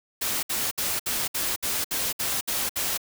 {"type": "noise bursts", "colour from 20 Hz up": "white", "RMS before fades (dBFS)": -27, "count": 10, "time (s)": [0.21, 2.977], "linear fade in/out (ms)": 10, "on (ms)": 220, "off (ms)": 63, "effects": []}